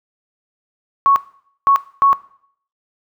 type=tone bursts at uneven times; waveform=sine; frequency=1108.7 Hz; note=C#6; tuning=in tune; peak=-8 dBFS; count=3; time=1.06-1.16 / 1.67-1.76 / 2.02-2.13 s; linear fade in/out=0 ms; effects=noise-tail reverb RT60 0.6 s tail -18 dB re dry